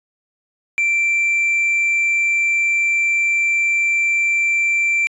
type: tone with tanh clipping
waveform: sine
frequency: 2349 Hz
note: D7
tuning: in tune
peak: -15 dBFS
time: 0.78-5.07 s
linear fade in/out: 0 ms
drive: 2 dB
effects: resampled to 22050 Hz